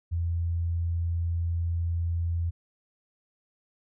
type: tone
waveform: sine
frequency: 84.7 Hz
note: E2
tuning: 48 cents sharp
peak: -25 dBFS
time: 0.11-2.51 s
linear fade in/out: 20 ms
effects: none